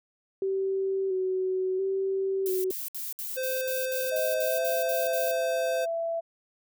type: tone with vibrato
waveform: sine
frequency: 380 Hz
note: F#4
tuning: 46 cents sharp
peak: -25 dBFS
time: 0.42-2.71 s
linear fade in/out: 2 ms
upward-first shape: square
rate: 0.73 Hz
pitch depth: 27 cents each way
type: noise bursts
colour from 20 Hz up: violet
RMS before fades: -35 dBFS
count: 12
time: 2.46-5.313 s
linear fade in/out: 0 ms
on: 180 ms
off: 63 ms
type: tone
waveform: square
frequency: 518 Hz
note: C5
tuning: 17 cents flat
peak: -29 dBFS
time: 3.36-5.86 s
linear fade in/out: 20 ms
type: tone with pitch glide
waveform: sine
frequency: 629 to 666.4 Hz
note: D#5 to E5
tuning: +19 to +19 cents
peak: -27 dBFS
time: 4.11-6.21 s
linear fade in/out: 20 ms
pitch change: +100 cents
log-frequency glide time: 4.44-4.63 s
effects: none